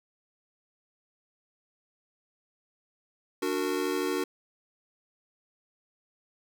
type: chord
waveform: square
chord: D augmented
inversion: none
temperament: just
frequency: 293.7 / 367.1 / 458.9 Hz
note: D4 / F#4 / A#4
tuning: 0 / -14 / -27 cents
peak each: -33 / -31 / -34 dBFS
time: 3.42-4.24 s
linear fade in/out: 5 ms
effects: none